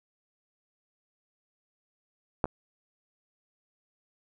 clicks, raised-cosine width 1 ms, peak -10 / -26 dBFS, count 2, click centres 2.442 / 2.456 s, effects none

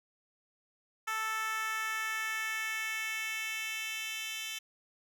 10% pulse tone with high-pass filter sweep, 440 Hz, A4, in tune, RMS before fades -36 dBFS, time 1.07-4.59 s, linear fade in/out 10 ms, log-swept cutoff 1200 to 3200 Hz, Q 2.1, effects none

